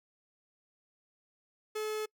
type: tone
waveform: 45% pulse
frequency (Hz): 430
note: A4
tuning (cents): -40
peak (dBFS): -33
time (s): 1.75-2.06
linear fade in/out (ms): 10
effects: noise-tail reverb RT60 0.1 s tail -26 dB re dry